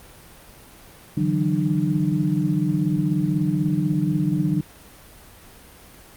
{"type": "tone cluster", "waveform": "sine", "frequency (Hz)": [146.5, 162.9, 187, 301.9], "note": ["D3", "E3", "F#3", "D4"], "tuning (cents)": [-4, -20, 19, 48], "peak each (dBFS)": -24, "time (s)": [1.17, 4.61], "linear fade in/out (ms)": 5, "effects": ["pink hiss -46 dBFS RMS until 6.16 s", "Opus 32 kbps"]}